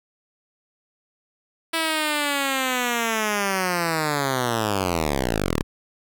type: linear sweep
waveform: 5% pulse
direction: down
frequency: 329.6 to 32.83 Hz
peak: -10 dBFS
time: 1.73-5.63 s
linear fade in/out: 10 ms
effects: none